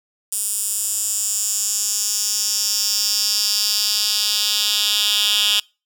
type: tone with high-pass filter sweep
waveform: 10% pulse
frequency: 207.7 Hz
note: G#3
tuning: in tune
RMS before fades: -20 dBFS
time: 0.32-5.6 s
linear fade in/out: 5 ms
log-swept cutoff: 8800 to 3300 Hz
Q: 3.1
effects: noise-tail reverb RT60 0.3 s tail -26 dB re dry